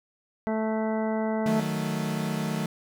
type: harmonic tone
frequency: 219.3 Hz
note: A3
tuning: 6 cents flat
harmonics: 1 / 2 / 3 / 4 / 5 / 6 / 7 / 9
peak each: -27 / -32 / -31 / -35 / -44 / -45 / -44 / -43 dBFS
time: 0.47-1.6 s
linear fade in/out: 0 ms
type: chord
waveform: 40% pulse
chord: D# diminished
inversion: none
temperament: equal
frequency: 155.56 / 185 / 220 Hz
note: D#3 / F#3 / A3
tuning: 0 / 0 / 0 cents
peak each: -30 / -32 / -30 dBFS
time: 1.46-2.66 s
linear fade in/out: 2 ms
effects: none